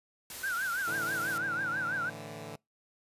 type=noise; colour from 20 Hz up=white; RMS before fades=-42 dBFS; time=0.3-1.38 s; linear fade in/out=2 ms
type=tone with vibrato; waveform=sine; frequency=1480 Hz; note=F#6; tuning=in tune; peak=-30 dBFS; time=0.43-2.1 s; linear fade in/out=10 ms; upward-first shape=triangle; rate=6.1 Hz; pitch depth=170 cents each way
type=chord; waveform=10% pulse; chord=A suspended fourth; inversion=none; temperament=equal; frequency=110 / 146.83 / 164.81 Hz; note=A2 / D3 / E3; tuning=0 / 0 / 0 cents; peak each=-37 / -37 / -37 dBFS; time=0.87-2.56 s; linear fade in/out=5 ms
effects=noise-tail reverb RT60 0.2 s tail -26 dB re dry + resampled to 32000 Hz